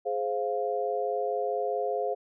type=chord; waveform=sine; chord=F minor; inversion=first; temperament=just; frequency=419.1 / 523.8 / 698.5 Hz; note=Ab4 / C5 / F5; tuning=+16 / +2 / 0 cents; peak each=-31 dBFS; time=0.05-2.15 s; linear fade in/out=20 ms; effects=none